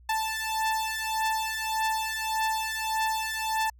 sawtooth beating tone pair, 880 / 881.7 Hz, A5 / A5, 0 / +3 cents, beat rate 1.7 Hz, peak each -26 dBFS, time 0.09-3.7 s, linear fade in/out 5 ms, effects added 60 Hz sine -51 dBFS peak until 3.79 s

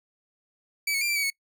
sawtooth tone with pitch steps, 2299 / 2205 / 2378 / 2343 / 2271 / 2207 Hz, D7 / C#7 / D7 / D7 / C#7 / C#7, -37 / -10 / +21 / -5 / +41 / -8 cents, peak -21 dBFS, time 0.87-1.302 s, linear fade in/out 5 ms, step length 72 ms, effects noise-tail reverb RT60 0.1 s tail -24 dB re dry

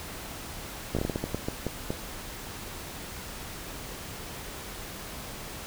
slowing click train, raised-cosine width 2 ms, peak -15 dBFS, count 12, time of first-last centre 0.95-1.905 s, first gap 16 ms, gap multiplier 1.31, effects pink hiss -40 dBFS RMS until 5.66 s

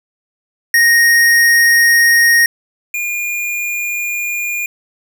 square tone pair in turn, 1864.7 / 2421 Hz, A#6 / D#7, 0 / -48 cents, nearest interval perfect fourth, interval 452 cents, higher second, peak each -8 / -18 dBFS, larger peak first, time 0.74-2.46 / 2.94-4.66 s, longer neither, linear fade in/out 2 ms, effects 8-bit

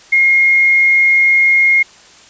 sine tone with quantisation, 2143 Hz, C7, 41 cents sharp, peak -7 dBFS, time 0.12-1.83 s, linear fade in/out 10 ms, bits 6, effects white hiss -42 dBFS RMS until 2.29 s + resampled to 16000 Hz

